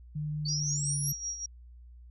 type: tone with pitch glide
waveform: sine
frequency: 151 to 143.43 Hz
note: D3 to D3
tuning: +48 to -41 cents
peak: -31 dBFS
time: 0.15-1.13 s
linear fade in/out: 10 ms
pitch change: -89 cents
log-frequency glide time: 0.44-0.9 s
type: exponential sweep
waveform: sine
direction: up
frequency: 4400 to 11980 Hz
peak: -33 dBFS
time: 0.45-1.12 s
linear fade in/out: 10 ms
type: tone with tremolo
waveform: sine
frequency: 5670 Hz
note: F8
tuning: 25 cents sharp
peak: -31 dBFS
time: 0.48-1.46 s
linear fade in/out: 5 ms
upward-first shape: sine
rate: 5.3 Hz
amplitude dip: 65%
effects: added 60 Hz sine -48 dBFS peak until 2.1 s